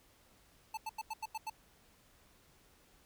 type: tone bursts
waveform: square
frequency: 878 Hz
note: A5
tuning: 4 cents flat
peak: -38 dBFS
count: 7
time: 0.74-1.499 s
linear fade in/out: 5 ms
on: 33 ms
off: 88 ms
effects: pink hiss -66 dBFS RMS until 3.05 s